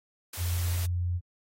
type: high-pass noise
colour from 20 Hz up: white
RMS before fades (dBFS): -39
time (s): 0.33-0.86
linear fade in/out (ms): 5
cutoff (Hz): 180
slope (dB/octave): 24
type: tone with pitch glide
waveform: sine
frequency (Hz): 87.31 to 88.27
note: F2 to F2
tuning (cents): 0 to +19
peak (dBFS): -26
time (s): 0.37-1.21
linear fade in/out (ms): 50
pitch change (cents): +19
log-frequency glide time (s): 0.66-0.88
effects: AAC 48 kbps